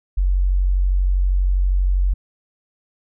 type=tone; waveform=sine; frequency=46.25 Hz; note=F#1; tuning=in tune; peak=-14 dBFS; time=0.17-2.14 s; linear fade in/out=10 ms; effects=none